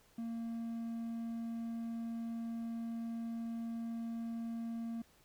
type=tone; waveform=triangle; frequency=230 Hz; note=A#3; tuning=23 cents flat; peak=-36 dBFS; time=0.18-5.02 s; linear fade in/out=5 ms; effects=pink hiss -67 dBFS RMS until 5.24 s